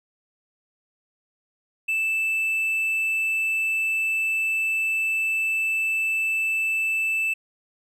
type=tone with hard clipping; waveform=triangle; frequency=2640 Hz; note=E7; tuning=2 cents sharp; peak=-22 dBFS; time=1.88-7.34 s; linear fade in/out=10 ms; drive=5 dB; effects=none